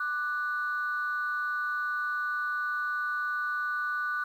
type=tone pair together; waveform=sine; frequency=1182.8 / 1480 Hz; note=D6 / F#6; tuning=+12 / 0 cents; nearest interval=major third; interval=388 cents; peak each=-32 / -29 dBFS; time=0-4.24 s; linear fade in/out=5 ms; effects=tanh soft clip ceiling -22 dBFS + 10-bit